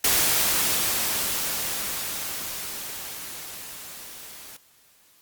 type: noise with level ramp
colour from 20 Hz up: white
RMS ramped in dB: -20 to -43 dBFS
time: 0.04-4.57 s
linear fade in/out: 5 ms
effects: white hiss -58 dBFS RMS until 5.21 s + Opus 48 kbps